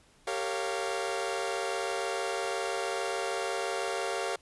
sawtooth chord, G half-diminished seventh, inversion none, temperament equal with one note detuned, 392 / 458.2 / 554.4 / 698.5 Hz, G4 / Bb4 / Db5 / F5, 0 / -30 / 0 / 0 cents, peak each -32 / -32 / -33 / -32 dBFS, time 0.27-4.36 s, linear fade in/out 5 ms, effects pink hiss -62 dBFS RMS until 4.41 s + resampled to 24000 Hz

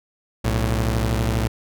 sawtooth tone pair together, 61.74 / 111.09 Hz, B1 / A2, 0 / +17 cents, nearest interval minor seventh, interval 1017 cents, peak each -18 dBFS, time 0.44-1.48 s, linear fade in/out 10 ms, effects none

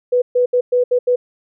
sine tone bursts at uneven times, 493.9 Hz, B4, in tune, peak -11 dBFS, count 6, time 0.12-0.22 / 0.35-0.46 / 0.53-0.61 / 0.72-0.84 / 0.91-0.99 / 1.07-1.16 s, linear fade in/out 10 ms, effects none

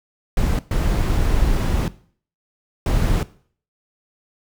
brown noise bursts at uneven times, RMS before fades -18 dBFS, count 3, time 0.37-0.59 / 0.71-1.88 / 2.86-3.23 s, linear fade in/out 2 ms, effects noise-tail reverb RT60 0.5 s tail -18 dB re dry

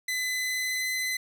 sawtooth tone with pitch glide, 2014 to 2027 Hz, B6 to B6, +33 to +45 cents, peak -24 dBFS, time 0.08-1.17 s, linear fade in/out 5 ms, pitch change +12 cents, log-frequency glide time 0.29-1.01 s, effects none

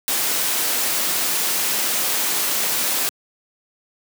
white noise, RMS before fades -21 dBFS, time 0.08-3.09 s, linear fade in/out 0 ms, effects high-pass 200 Hz 12 dB/octave

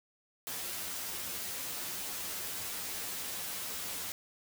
white noise with comb filter, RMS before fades -39 dBFS, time 0.47-4.12 s, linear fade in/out 0 ms, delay 11 ms, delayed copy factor +0.8, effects none

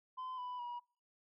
sine tone with pitch steps, 1024 / 993 / 965 Hz, C6 / B5 / B5, -38 / +9 / -40 cents, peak -38 dBFS, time 0.17-0.8 s, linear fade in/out 20 ms, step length 210 ms, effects noise-tail reverb RT60 0.4 s tail -26 dB re dry + tanh soft clip ceiling -40 dBFS

